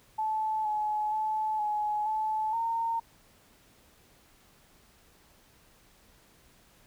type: tone with pitch steps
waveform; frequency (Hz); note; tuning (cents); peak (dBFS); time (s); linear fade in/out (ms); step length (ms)
sine; 869 / 850 / 865 / 843 / 867 / 916; A5 / G#5 / A5 / G#5 / A5 / A#5; -22 / +40 / -30 / +26 / -26 / -31; -27; 0.18-3; 10; 470
effects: pink hiss -61 dBFS RMS until 6.86 s